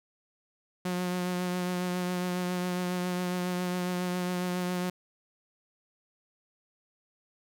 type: tone with vibrato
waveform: sawtooth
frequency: 180 Hz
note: F#3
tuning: 47 cents flat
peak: -25 dBFS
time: 0.85-4.9 s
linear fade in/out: 5 ms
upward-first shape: triangle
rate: 7.3 Hz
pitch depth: 22 cents each way
effects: none